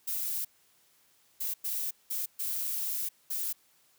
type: noise bursts at uneven times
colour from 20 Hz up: violet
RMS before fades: -33 dBFS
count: 6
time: 0.07-0.45 / 1.4-1.54 / 1.64-1.91 / 2.1-2.26 / 2.39-3.09 / 3.3-3.53 s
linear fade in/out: 10 ms
effects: white hiss -66 dBFS RMS until 3.98 s + high-pass 60 Hz 12 dB/octave